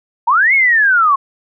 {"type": "linear two-way sweep", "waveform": "sine", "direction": "up then down", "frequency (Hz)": [871, 2217, 1067], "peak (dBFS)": -8, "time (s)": [0.27, 1.16], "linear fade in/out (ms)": 10, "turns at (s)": 0.54, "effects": []}